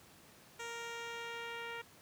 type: tone with low-pass filter sweep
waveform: 10% pulse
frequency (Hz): 466.2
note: A#4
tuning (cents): 0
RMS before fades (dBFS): -44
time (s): 0.59-1.82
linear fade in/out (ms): 10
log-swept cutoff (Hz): 7800 to 2700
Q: 1.1
effects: pink hiss -60 dBFS RMS until 2.01 s + high-pass 100 Hz 12 dB/octave